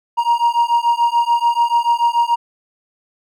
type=beating tone pair; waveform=triangle; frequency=939 / 945.9 Hz; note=A#5 / A#5; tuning=+12 / +25 cents; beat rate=6.9 Hz; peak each=-14 dBFS; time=0.17-2.36 s; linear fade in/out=20 ms; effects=none